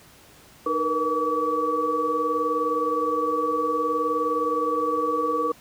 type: tone cluster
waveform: sine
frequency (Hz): 307.5 / 464.9 / 484.3 / 1143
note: D#4 / A#4 / B4 / D6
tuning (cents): -20 / -5 / -34 / -47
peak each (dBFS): -30 / -29 / -27 / -24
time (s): 0.66-5.52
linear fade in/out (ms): 5
effects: pink hiss -51 dBFS RMS until 5.6 s + high-pass 60 Hz 12 dB/octave